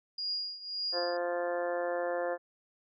sine tone with tremolo, 4853 Hz, D#8, 44 cents flat, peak -30 dBFS, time 0.18-1.17 s, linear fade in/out 5 ms, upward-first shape triangle, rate 1.8 Hz, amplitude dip 85%
harmonic tone, 174.61 Hz, F3, in tune, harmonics 2 / 3 / 4 / 5 / 6 / 7 / 8 / 9 / 10, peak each -39 / -32 / -37 / -47 / -44 / -51 / -46 / -50 / -43 dBFS, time 0.92-2.38 s, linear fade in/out 50 ms
effects none

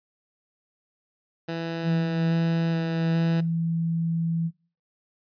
15% pulse tone with vibrato, 164.81 Hz, E3, in tune, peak -22 dBFS, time 1.48-3.41 s, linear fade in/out 10 ms, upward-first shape square, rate 1.2 Hz, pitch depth 9 cents each way
sine tone with pitch glide, 166.8 to 165.65 Hz, E3 to E3, +21 to +9 cents, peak -23 dBFS, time 1.83-4.51 s, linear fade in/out 50 ms, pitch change -12 cents, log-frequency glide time 2.08-2.82 s
effects noise-tail reverb RT60 0.4 s tail -21 dB re dry + resampled to 11025 Hz

